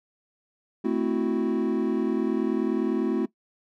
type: chord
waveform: triangle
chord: F# half-diminished seventh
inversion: first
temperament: equal with one note detuned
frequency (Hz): 220 / 259.8 / 329.6 / 370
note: A3 / C4 / E4 / F#4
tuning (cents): 0 / -12 / 0 / 0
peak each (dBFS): -26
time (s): 0.84-3.26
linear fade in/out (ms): 10
effects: noise-tail reverb RT60 0.1 s tail -18 dB re dry